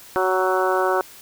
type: harmonic tone with a mistuned harmonic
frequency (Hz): 186.3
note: F#3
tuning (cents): +12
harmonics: 2 / 3 / 4 / 5 / 6 / 7 / 8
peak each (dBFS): -22 / -24 / -25 / -26 / -27 / -27 / -28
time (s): 0.16-1.01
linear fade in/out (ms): 0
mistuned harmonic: 7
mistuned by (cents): +17
effects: white hiss -44 dBFS RMS until 1.21 s